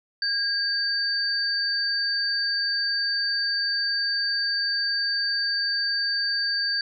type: tone pair together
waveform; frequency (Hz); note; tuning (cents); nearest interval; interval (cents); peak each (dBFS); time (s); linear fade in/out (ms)
sine; 1625 / 4601; G#6 / D8; -38 / -36; octave + tritone; 1802; -27 / -24; 0.22-6.81; 2
effects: none